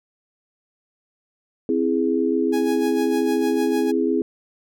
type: chord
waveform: sine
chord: C augmented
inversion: none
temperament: equal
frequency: 261.6 / 329.6 / 415.3 Hz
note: C4 / E4 / G#4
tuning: 0 / 0 / 0 cents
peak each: -22 dBFS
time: 1.69-4.22 s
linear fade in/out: 2 ms
type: tone with tremolo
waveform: sawtooth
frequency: 830.6 Hz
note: G#5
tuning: in tune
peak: -24 dBFS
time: 2.52-3.92 s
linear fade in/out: 20 ms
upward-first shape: sine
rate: 6.6 Hz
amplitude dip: 65%
effects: none